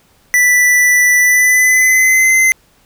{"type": "tone with pitch glide", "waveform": "square", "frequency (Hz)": [1975.5, 2063], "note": ["B6", "C7"], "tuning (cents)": [0, -25], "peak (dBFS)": -8, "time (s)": [0.34, 2.52], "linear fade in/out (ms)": 0, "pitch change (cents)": 75, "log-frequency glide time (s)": [1.19, 2.35], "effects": ["pink hiss -52 dBFS RMS until 2.85 s"]}